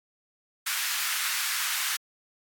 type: high-pass noise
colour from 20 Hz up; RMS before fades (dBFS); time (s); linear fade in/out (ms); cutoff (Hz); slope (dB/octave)
pink; -29; 0.66-1.97; 10; 1300; 24
effects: AAC 64 kbps